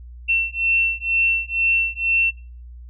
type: beating tone pair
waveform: sine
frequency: 2700 / 2702.1 Hz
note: E7 / E7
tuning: +41 / +42 cents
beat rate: 2.1 Hz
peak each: -21 dBFS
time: 0.28-2.31 s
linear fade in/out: 20 ms
effects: noise-tail reverb RT60 0.4 s tail -21 dB re dry + added 60 Hz sine -36 dBFS peak until 2.89 s